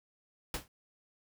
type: noise with exponential decay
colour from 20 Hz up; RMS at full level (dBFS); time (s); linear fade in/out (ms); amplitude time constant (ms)
pink; -31; 0.54-0.68; 2; 29
effects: none